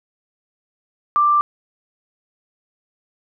sine tone, 1180 Hz, D6, 8 cents sharp, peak -12 dBFS, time 1.16-1.41 s, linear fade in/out 0 ms, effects none

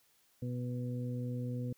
harmonic tone, 123.47 Hz, B2, in tune, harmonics 1 / 2 / 3 / 4, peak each -36 / -40 / -55 / -46 dBFS, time 0.42-1.73 s, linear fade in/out 5 ms, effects white hiss -70 dBFS RMS until 1.77 s

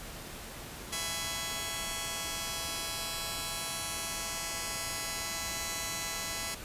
5% pulse chord, C# minor seventh, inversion first, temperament just, 665.2 / 831.5 / 997.9 / 1108.7 Hz, E5 / G#5 / B5 / C#6, +16 / +2 / +18 / 0 cents, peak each -29 dBFS, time 0.92-6.55 s, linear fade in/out 10 ms, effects pink hiss -44 dBFS RMS until 6.64 s + resampled to 32000 Hz

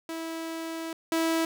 sawtooth tone pair in turn, 326.7 / 326.7 Hz, E4 / E4, -15 / -15 cents, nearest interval unison, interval 0 cents, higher neither, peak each -29 / -20 dBFS, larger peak second, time 0.09-0.93 / 1.12-1.45 s, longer first, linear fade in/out 2 ms, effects none

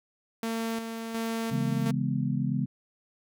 sawtooth tone with tremolo, 226.8 Hz, A#3, 47 cents flat, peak -25 dBFS, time 0.43-1.91 s, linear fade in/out 2 ms, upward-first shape square, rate 1.4 Hz, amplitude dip 45%
sine chord, C# minor seventh, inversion none, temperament just, 138.59 / 166.31 / 207.9 / 249.5 Hz, C#3 / E3 / G#3 / B3, 0 / +16 / +2 / +18 cents, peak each -29 / -33 / -31 / -32 dBFS, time 1.51-2.66 s, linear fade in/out 10 ms
effects none

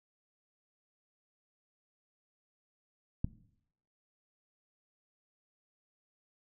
click, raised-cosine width 5 ms, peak -18 dBFS, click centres 3.245 s, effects noise-tail reverb RT60 0.7 s tail -18 dB re dry

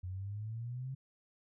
sine exponential sweep, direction up, 89.5 to 135.4 Hz, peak -38 dBFS, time 0.03-0.95 s, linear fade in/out 10 ms, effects none

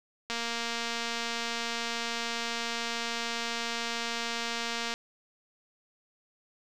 click train, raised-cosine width 0.2 ms, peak -16 dBFS, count 1082, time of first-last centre 0.3-4.939 s, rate 233 Hz, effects none

